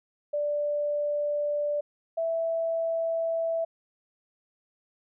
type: tone pair in turn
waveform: sine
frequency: 587.3 / 659.2 Hz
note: D5 / E5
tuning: 0 / 0 cents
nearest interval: major second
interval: 200 cents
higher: second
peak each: -25 / -25 dBFS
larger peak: neither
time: 0.33-1.81 / 2.17-3.65 s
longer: neither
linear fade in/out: 10 ms
effects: none